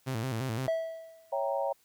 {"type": "tone with vibrato", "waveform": "sawtooth", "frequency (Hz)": 121.2, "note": "B2", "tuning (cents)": -32, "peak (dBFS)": -27, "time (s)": [0.06, 0.68], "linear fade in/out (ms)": 20, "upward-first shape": "square", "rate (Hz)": 5.8, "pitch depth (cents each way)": 140}
{"type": "tone with exponential decay", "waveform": "triangle", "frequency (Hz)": 653, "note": "E5", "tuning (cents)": -17, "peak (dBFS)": -22, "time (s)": [0.68, 1.37], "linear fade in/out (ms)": 0, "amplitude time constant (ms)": 150}
{"type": "chord", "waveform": "sine", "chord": "C# diminished seventh", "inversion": "none", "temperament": "equal", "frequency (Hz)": [554.4, 659.3, 784, 932.3], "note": ["C#5", "E5", "G5", "Bb5"], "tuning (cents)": [0, 0, 0, 0], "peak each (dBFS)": [-31, -35, -35, -36], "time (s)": [1.32, 1.73], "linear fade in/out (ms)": 10}
{"effects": ["white hiss -67 dBFS RMS until 1.84 s"]}